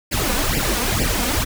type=noise with flanger; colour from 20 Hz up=pink; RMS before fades=-20 dBFS; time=0.11-1.45 s; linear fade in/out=20 ms; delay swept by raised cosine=0.39 to 4.19 ms; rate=2.2 Hz; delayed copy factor=+0.9; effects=none

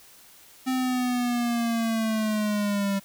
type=linear sweep; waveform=square; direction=down; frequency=260 to 196 Hz; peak=-24 dBFS; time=0.66-3 s; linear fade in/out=20 ms; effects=white hiss -52 dBFS RMS until 3.04 s

